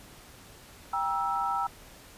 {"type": "chord", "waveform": "sine", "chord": "E diminished", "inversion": "first", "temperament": "just", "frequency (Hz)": [791.1, 949.3, 1318.5], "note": ["G5", "Bb5", "E6"], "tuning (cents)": [16, 31, 0], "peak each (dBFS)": [-31, -32, -30], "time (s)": [0.93, 1.67], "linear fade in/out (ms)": 5, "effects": ["pink hiss -51 dBFS RMS until 2.17 s", "resampled to 32000 Hz"]}